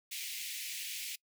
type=high-pass noise; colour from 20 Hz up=pink; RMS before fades=-41 dBFS; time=0.11-1.16 s; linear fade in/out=10 ms; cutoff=2100 Hz; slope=48 dB/octave; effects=noise-tail reverb RT60 0.1 s tail -24 dB re dry